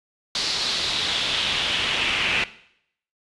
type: noise with band-pass filter sweep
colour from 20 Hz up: brown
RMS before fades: -24 dBFS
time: 0.35-2.44 s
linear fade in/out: 2 ms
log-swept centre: 4500 to 2600 Hz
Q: 3.3
effects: noise-tail reverb RT60 0.7 s tail -17 dB re dry + resampled to 24000 Hz